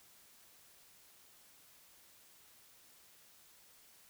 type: silence
effects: white hiss -63 dBFS RMS until 4.09 s